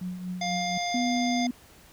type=tone with tremolo; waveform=sine; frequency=181.7 Hz; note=F#3; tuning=31 cents flat; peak=-29 dBFS; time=0.01-0.78 s; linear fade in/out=5 ms; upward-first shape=triangle; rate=4.2 Hz; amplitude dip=60%
type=harmonic tone; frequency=704 Hz; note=F5; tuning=14 cents sharp; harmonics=1 / 3 / 5 / 7 / 9; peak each=-29 / -34 / -36 / -37 / -39 dBFS; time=0.41-1.47 s; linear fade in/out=5 ms
type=tone; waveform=sine; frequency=246.9 Hz; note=B3; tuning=in tune; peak=-25 dBFS; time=0.94-1.51 s; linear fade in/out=5 ms
effects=pink hiss -54 dBFS RMS until 1.92 s